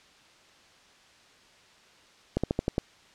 slowing click train, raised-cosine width 2 ms, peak -12 dBFS, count 6, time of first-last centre 2.37-2.781 s, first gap 66 ms, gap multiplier 1.11, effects white hiss -57 dBFS RMS until 3.14 s + low-pass 5000 Hz 12 dB/octave

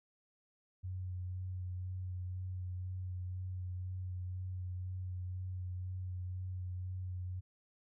sine tone with vibrato, 91.6 Hz, F#2, 17 cents flat, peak -38 dBFS, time 0.83-7.41 s, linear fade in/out 20 ms, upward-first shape sine, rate 2 Hz, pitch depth 18 cents each way, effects none

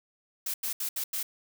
blue noise bursts at uneven times, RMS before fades -32 dBFS, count 5, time 0.46-0.54 / 0.63-0.73 / 0.8-0.89 / 0.96-1.04 / 1.13-1.23 s, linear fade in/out 5 ms, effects none

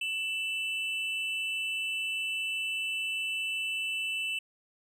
triangle tone pair together, 2657 / 2982 Hz, E7 / F#7, +13 / +13 cents, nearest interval major second, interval 200 cents, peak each -30 / -34 dBFS, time 0.01-4.39 s, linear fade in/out 5 ms, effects none

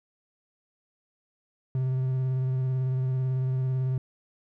triangle tone with vibrato, 129.9 Hz, C3, 12 cents flat, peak -22 dBFS, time 1.75-3.98 s, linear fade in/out 2 ms, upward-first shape square, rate 18 Hz, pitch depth 17 cents each way, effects none

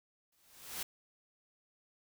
white noise with exponential growth, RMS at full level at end -37 dBFS, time 0.32-0.83 s, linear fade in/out 5 ms, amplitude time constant 110 ms, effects none

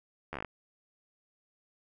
slowing click train, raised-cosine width 0.5 ms, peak -22 dBFS, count 8, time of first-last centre 0.33-0.447 s, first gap 12 ms, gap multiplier 1.11, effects none

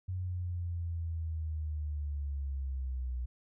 sine linear sweep, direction down, 92.5 to 61.1 Hz, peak -33 dBFS, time 0.08-3.26 s, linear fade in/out 10 ms, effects none

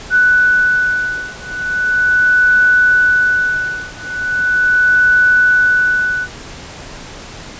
sine beating tone pair, 1486 / 1486.39 Hz, F#6 / F#6, +7 / +7 cents, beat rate 0.39 Hz, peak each -13 dBFS, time 0.1-6.28 s, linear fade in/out 50 ms, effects pink hiss -32 dBFS RMS until 7.59 s + resampled to 16000 Hz

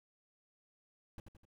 brown noise with echo, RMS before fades -44 dBFS, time 1.18-1.2 s, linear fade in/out 2 ms, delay 84 ms, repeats 3, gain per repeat -6 dB, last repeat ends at 1.452 s, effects none

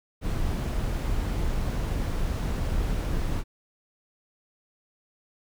brown noise, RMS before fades -27 dBFS, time 0.21-3.44 s, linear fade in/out 50 ms, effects none

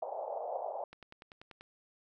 pink band-pass noise, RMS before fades -39 dBFS, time 0.02-0.84 s, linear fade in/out 2 ms, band 540 to 810 Hz, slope 48 dB/octave
click train, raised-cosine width 0.3 ms, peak -34 dBFS, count 8, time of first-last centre 0.93-1.61 s, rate 10.3 Hz
effects none

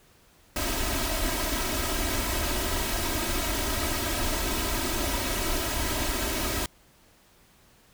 pink noise with comb filter, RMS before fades -28 dBFS, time 0.56-6.66 s, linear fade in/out 2 ms, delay 3.1 ms, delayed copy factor +0.75, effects pink hiss -59 dBFS RMS until 7.93 s

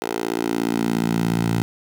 10% pulse tone with high-pass filter sweep, 57 Hz, A#1, 38 cents flat, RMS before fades -22 dBFS, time 0.02-1.62 s, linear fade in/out 0 ms, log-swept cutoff 460 to 120 Hz, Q 2.1, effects 8-bit

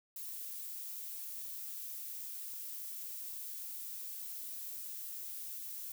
violet noise, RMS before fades -44 dBFS, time 0.16-5.92 s, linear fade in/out 2 ms, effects none

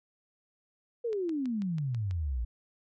sine exponential sweep, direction down, 487.9 to 55 Hz, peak -29 dBFS, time 1.04-2.45 s, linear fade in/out 10 ms
click train, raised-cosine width 0.2 ms, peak -31 dBFS, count 7, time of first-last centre 1.13-2.11 s, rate 6.12 Hz
effects none

